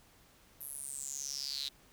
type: tone with high-pass filter sweep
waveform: square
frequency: 69.5 Hz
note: C#2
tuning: 5 cents sharp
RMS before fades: -41 dBFS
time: 0.6-1.69 s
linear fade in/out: 10 ms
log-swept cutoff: 12000 to 3800 Hz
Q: 9.5
effects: pink hiss -63 dBFS RMS until 1.92 s